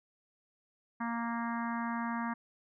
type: harmonic tone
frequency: 233.1 Hz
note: A#3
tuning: in tune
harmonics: 1 / 3 / 4 / 5 / 6 / 7 / 8 / 9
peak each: -35 / -45 / -39 / -41 / -48 / -44 / -48 / -52 dBFS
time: 1-2.34 s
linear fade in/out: 10 ms
effects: none